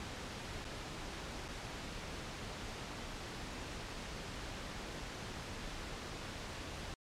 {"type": "noise with dropouts", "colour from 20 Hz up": "pink", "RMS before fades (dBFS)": -44, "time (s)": [0, 6.94], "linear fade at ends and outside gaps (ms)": 1, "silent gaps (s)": [[0.644, 0.65], [1.481, 1.486]], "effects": ["low-pass 6000 Hz 12 dB/octave", "MP3 96 kbps"]}